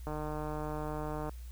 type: click train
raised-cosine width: 1 ms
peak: -25 dBFS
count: 187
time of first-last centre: 0.07-1.294 s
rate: 152 Hz
effects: added 60 Hz sine -42 dBFS peak until 1.51 s + white hiss -61 dBFS RMS until 1.51 s